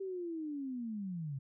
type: linear sweep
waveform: sine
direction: down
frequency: 392 to 130 Hz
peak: -37 dBFS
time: 0-1.39 s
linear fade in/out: 10 ms
effects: none